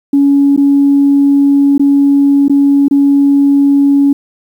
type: tone with dropouts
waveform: sine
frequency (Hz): 280.7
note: C#4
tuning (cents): +22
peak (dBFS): -4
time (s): 0.13-4.13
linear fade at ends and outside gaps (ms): 5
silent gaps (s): 0.564-0.575 / 1.78-1.795 / 2.482-2.496 / 2.883-2.91
effects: tanh soft clip ceiling 0 dBFS + 7-bit